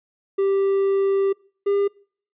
triangle tone pair in turn, 392 / 401.4 Hz, G4 / G4, 0 / +41 cents, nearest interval unison, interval 41 cents, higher second, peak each -15 dBFS, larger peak neither, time 0.38-1.33 / 1.66-1.88 s, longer first, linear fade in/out 10 ms, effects noise-tail reverb RT60 0.5 s tail -25 dB re dry + resampled to 8000 Hz

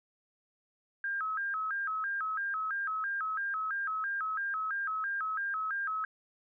sine tone with vibrato, 1435 Hz, F6, 47 cents sharp, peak -31 dBFS, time 1.04-6.05 s, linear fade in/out 2 ms, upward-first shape square, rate 3 Hz, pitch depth 190 cents each way, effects none

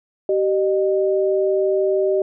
sine tone pair together, 385.3 / 611.6 Hz, G4 / D#5, -30 / -30 cents, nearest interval minor sixth, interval 800 cents, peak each -17 / -20 dBFS, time 0.29-2.22 s, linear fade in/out 2 ms, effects none

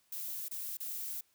violet noise with dropouts, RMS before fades -40 dBFS, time 0.12-1.21 s, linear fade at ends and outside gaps 5 ms, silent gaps 0.484-0.511 / 0.771-0.802 s, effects white hiss -72 dBFS RMS until 1.34 s

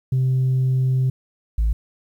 sine tone pair in turn, 130 / 55.05 Hz, C3 / A1, -11 / +2 cents, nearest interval octave + minor third, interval 1487 cents, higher first, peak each -14 dBFS, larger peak neither, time 0.12-1.1 / 1.58-1.73 s, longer first, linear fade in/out 5 ms, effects tanh soft clip ceiling -14 dBFS + 9-bit

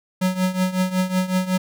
square tone with tremolo, 185 Hz, F#3, in tune, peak -16 dBFS, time 0.21-1.58 s, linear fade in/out 10 ms, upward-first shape triangle, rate 5.4 Hz, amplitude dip 85%, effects none

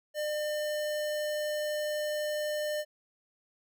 square tone, 602 Hz, D5, 43 cents sharp, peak -31 dBFS, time 0.14-2.85 s, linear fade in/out 50 ms, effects none

